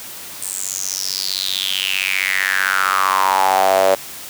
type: tone with high-pass filter sweep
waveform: sawtooth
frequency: 95.4 Hz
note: G2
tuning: 47 cents flat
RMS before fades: -18 dBFS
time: 0.42-3.95 s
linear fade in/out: 5 ms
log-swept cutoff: 8700 to 570 Hz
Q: 6.5
effects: white hiss -33 dBFS RMS until 4.29 s + high-pass 60 Hz 12 dB/octave